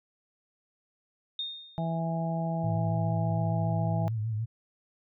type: tone with exponential decay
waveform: sine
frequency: 3672 Hz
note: A#7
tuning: 27 cents flat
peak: -29 dBFS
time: 1.39-1.99 s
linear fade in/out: 2 ms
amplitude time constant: 130 ms
type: harmonic tone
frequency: 164.81 Hz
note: E3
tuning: in tune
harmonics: 1 / 2 / 3 / 4 / 5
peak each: -29 / -43 / -46 / -35 / -37 dBFS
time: 1.78-4.08 s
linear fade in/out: 0 ms
type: tone with vibrato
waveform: sine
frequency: 110 Hz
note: A2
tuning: in tune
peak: -28 dBFS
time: 2.63-4.46 s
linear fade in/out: 20 ms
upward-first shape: triangle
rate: 6.8 Hz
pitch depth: 86 cents each way
effects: none